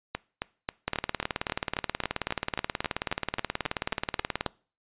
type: two click trains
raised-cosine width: 0.3 ms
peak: -11 / -13 dBFS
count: 68 / 17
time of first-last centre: 0.88-4.463 / 0.15-4.463 s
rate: 18.7 / 3.71 Hz
effects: noise-tail reverb RT60 0.4 s tail -23 dB re dry + resampled to 8000 Hz